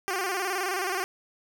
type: tone with vibrato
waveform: 10% pulse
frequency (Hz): 375.6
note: F#4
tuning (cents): +26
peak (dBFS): -19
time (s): 0.08-1.04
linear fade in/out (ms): 0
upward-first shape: square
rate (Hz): 19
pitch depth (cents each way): 77
effects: none